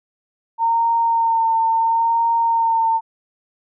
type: tone with vibrato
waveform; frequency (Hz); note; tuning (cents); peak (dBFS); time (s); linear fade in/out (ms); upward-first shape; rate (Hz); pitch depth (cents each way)
sine; 914; A#5; -34; -14; 0.58-3.01; 50; sine; 0.73; 20
effects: none